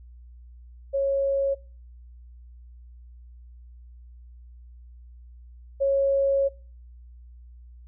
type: tone pair in turn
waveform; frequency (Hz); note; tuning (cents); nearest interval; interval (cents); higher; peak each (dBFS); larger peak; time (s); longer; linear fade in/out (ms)
sine; 550 / 550; C#5 / C#5; -14 / -14; unison; 0; neither; -21 / -19; second; 0.93-1.55 / 5.8-6.49; second; 20
effects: noise-tail reverb RT60 0.5 s tail -26 dB re dry + added 60 Hz sine -44 dBFS peak until 7.87 s